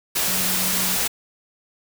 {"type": "tone in noise", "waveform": "sine", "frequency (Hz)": 185, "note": "F#3", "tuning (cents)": 0, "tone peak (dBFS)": -31, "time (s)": [0.27, 0.97], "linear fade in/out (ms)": 10, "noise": "white", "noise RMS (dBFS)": -22, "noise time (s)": [0.15, 1.08], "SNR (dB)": -12, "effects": []}